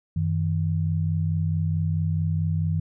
sine tone pair together, 94.3 / 158.9 Hz, F#2 / D#3, +33 / +37 cents, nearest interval major sixth, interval 904 cents, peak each -24 dBFS, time 0.16-2.8 s, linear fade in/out 5 ms, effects none

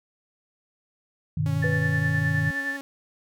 sine chord, G augmented, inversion none, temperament just, 98 / 122.5 / 153.12 Hz, G2 / B2 / D#3, 0 / -14 / -27 cents, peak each -28 / -29 / -24 dBFS, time 1.37-2.51 s, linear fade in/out 5 ms
sawtooth tone with vibrato, 277.2 Hz, C#4, in tune, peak -31 dBFS, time 1.46-2.81 s, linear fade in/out 0 ms, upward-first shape square, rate 11 Hz, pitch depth 13 cents each way
sine tone with tremolo, 1760 Hz, A6, in tune, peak -24 dBFS, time 1.62-2.77 s, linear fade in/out 10 ms, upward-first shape sine, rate 9.6 Hz, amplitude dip 55%
sine tone with exponential decay, 496.2 Hz, B4, 8 cents sharp, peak -26 dBFS, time 1.64-2.52 s, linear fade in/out 1 ms, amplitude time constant 190 ms
effects none

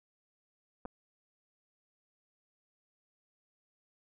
clicks, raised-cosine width 1 ms, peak -29 dBFS, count 2, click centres 0.853 / 0.857 s, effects none

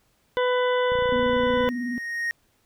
harmonic tone, 498.4 Hz, B4, 16 cents sharp, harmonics 1 / 2 / 3 / 4 / 6 / 7, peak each -21 / -27 / -31 / -33 / -37 / -38 dBFS, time 0.37-1.69 s, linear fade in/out 0 ms
triangle tone with exponential growth, 1864.7 Hz, A#6, in tune, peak -21 dBFS, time 0.79-2.31 s, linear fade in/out 0 ms, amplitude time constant 330 ms
click train, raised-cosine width 5 ms, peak -25 dBFS, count 23, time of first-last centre 0.92-1.676 s, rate 29.1 Hz
sine tone with vibrato, 244.5 Hz, B3, 17 cents flat, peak -26 dBFS, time 1.12-1.98 s, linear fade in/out 0 ms, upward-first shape square, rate 19 Hz, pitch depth 44 cents each way
effects pink hiss -66 dBFS RMS until 2.65 s

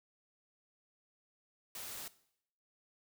white noise, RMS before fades -45 dBFS, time 1.75-2.08 s, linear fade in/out 2 ms, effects noise-tail reverb RT60 0.7 s tail -18 dB re dry

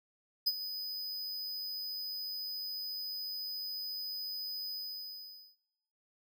square tone with ADSR envelope, 4997 Hz, D#8, 7 cents sharp, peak -25 dBFS, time 0.46-5.56 s, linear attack 15 ms, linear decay 39 ms, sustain -13 dB, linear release 850 ms, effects noise-tail reverb RT60 1.0 s tail -18 dB re dry

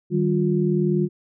sine tone cluster, 154.6 / 194.8 / 355 Hz, D#3 / G3 / F4, -11 / -11 / +28 cents, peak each -22 dBFS, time 0.1-1.09 s, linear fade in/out 50 ms, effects none

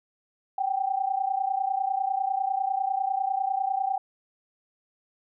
sine tone pair together, 760 / 790 Hz, F#5 / G5, +46 / +13 cents, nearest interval minor second, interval 67 cents, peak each -27 dBFS, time 0.58-3.98 s, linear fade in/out 5 ms, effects none

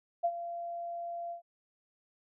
sine tone with ADSR envelope, 687 Hz, F5, 29 cents flat, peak -24 dBFS, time 0.23-1.42 s, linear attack 19 ms, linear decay 58 ms, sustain -12 dB, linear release 110 ms, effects none

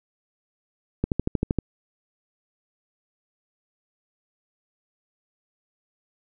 click train, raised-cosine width 3 ms, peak -9 dBFS, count 8, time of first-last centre 1.04-1.587 s, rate 12.8 Hz, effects none

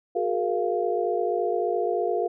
sine tone cluster, 364.8 / 419.3 / 468.1 / 694 Hz, F#4 / G#4 / A#4 / F5, -24 / +17 / +7 / -11 cents, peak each -28 dBFS, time 0.15-2.28 s, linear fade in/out 10 ms, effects none

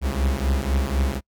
45% pulse beating tone pair, 65.41 / 69.41 Hz, C2 / C#2, 0 / +3 cents, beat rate 4 Hz, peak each -23 dBFS, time 0.01-1.21 s, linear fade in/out 50 ms, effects noise-tail reverb RT60 0.1 s tail -26 dB re dry

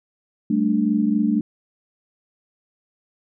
sine chord, G suspended second, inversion none, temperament equal, 196 / 220 / 293.7 Hz, G3 / A3 / D4, 0 / 0 / 0 cents, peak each -23 / -19 / -22 dBFS, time 0.5-1.41 s, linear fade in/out 5 ms, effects none

